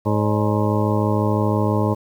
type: harmonic tone with a mistuned harmonic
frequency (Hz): 106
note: G#2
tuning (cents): +36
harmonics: 1 / 2 / 3 / 4 / 5 / 6 / 8 / 9 / 10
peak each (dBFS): -20 / -23 / -25 / -26 / -27 / -28 / -29 / -30 / -30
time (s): 0.05-1.95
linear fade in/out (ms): 20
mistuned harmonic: 6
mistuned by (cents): -91
effects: 8-bit